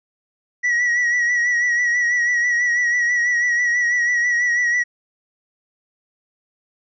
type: tone with vibrato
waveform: triangle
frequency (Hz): 1928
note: B6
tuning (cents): -42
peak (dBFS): -14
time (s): 0.63-4.84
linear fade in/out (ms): 20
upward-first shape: sine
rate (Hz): 6.1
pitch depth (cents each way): 40
effects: resampled to 16000 Hz